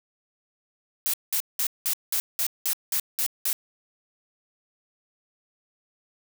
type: noise bursts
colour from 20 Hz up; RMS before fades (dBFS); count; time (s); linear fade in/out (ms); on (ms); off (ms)
blue; -25; 10; 1.06-3.53; 0; 76; 190
effects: none